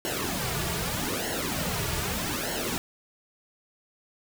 pink noise with flanger, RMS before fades -30 dBFS, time 0.05-2.78 s, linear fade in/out 0 ms, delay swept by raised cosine 0.82 to 3.92 ms, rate 0.81 Hz, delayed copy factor -0.75, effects none

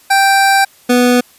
25% pulse tone pair in turn, 784 / 246.4 Hz, G5 / B3, 0 / -4 cents, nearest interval octave + minor sixth, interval 2004 cents, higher first, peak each -4 dBFS, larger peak neither, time 0.1-0.65 / 0.89-1.21 s, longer first, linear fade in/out 10 ms, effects white hiss -46 dBFS RMS until 1.38 s + resampled to 32000 Hz

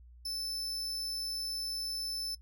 40% pulse tone, 5274 Hz, E8, in tune, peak -34 dBFS, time 0.25-2.35 s, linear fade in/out 5 ms, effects noise-tail reverb RT60 0.1 s tail -19 dB re dry + added 60 Hz sine -52 dBFS peak until 2.41 s

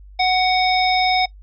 harmonic tone with a mistuned harmonic, 740 Hz, F#5, in tune, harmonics 1 / 3 / 5 / 7, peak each -16 / -21 / -23 / -24 dBFS, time 0.19-1.26 s, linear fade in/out 10 ms, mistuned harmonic 3, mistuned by +15 cents, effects noise-tail reverb RT60 0.1 s tail -21 dB re dry + added 49 Hz sine -39 dBFS peak until 1.42 s

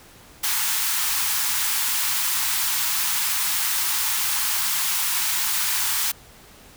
white high-pass noise, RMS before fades -23 dBFS, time 0.43-6.12 s, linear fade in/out 10 ms, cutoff 810 Hz, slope 96 dB/octave, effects pink hiss -48 dBFS RMS until 6.76 s

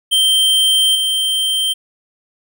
square tone with level steps, 3136 Hz, G7, in tune, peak -11 / -15 dBFS, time 0.11-1.74 s, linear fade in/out 20 ms, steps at 0.95 s, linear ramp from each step 2 ms, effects none

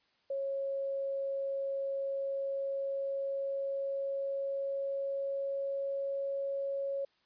sine tone with pitch glide, 548 to 552.4 Hz, C#5 to C#5, -20 to -6 cents, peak -32 dBFS, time 0.3-7.05 s, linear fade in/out 5 ms, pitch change +14 cents, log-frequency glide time 1.9-6.35 s, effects white hiss -72 dBFS RMS until 7.25 s + resampled to 11025 Hz

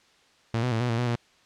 sawtooth tone with pitch steps, 114.7 / 125.1 / 112.4 / 122.8 / 115.1 / 122.5 / 118.7 Hz, A#2 / B2 / A2 / B2 / A#2 / B2 / A#2, -28 / +23 / +37 / -9 / -22 / -14 / +32 cents, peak -20 dBFS, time 0.54-1.156 s, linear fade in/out 0 ms, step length 88 ms, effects white hiss -60 dBFS RMS until 1.45 s + low-pass 5000 Hz 12 dB/octave

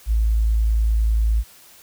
sine tone, 55 Hz, A1, in tune, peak -15 dBFS, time 0.06-1.44 s, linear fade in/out 50 ms, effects white hiss -48 dBFS RMS until 1.82 s

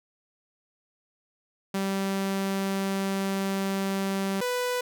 sawtooth tone pair in turn, 194.6 / 495.3 Hz, G3 / B4, -12 / +5 cents, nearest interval octave + major third, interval 1617 cents, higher second, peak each -22 dBFS, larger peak neither, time 1.74-4.41 / 4.41-4.81 s, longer first, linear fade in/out 5 ms, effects none

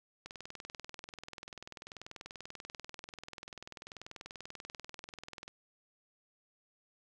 click train, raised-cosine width 0.2 ms, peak -28 dBFS, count 108, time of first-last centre 0.26-5.48 s, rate 20.5 Hz, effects none

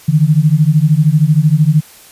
sine beating tone pair, 146.83 / 159.83 Hz, D3 / D#3, 0 / +47 cents, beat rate 13 Hz, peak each -10 dBFS, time 0.08-1.81 s, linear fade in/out 10 ms, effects white hiss -40 dBFS RMS until 2.11 s + resampled to 32000 Hz

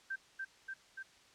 sine tone with echo, 1568 Hz, G6, in tune, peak -36 dBFS, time 0.1-0.16 s, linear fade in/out 10 ms, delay 290 ms, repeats 3, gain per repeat -2 dB, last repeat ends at 1.03 s, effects white hiss -63 dBFS RMS until 1.34 s + low-pass 6000 Hz 12 dB/octave

